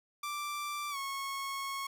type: tone with pitch glide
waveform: sawtooth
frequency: 1174.7 to 1096 Hz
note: D6 to C#6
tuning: 0 to -20 cents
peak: -32 dBFS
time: 0.23-1.87 s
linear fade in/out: 5 ms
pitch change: -120 cents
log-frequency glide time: 0.9-0.97 s
effects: none